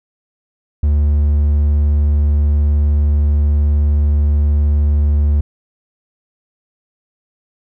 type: tone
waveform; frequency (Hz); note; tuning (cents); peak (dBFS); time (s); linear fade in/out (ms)
triangle; 73.42; D2; 0; -8; 0.83-5.41; 5
effects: none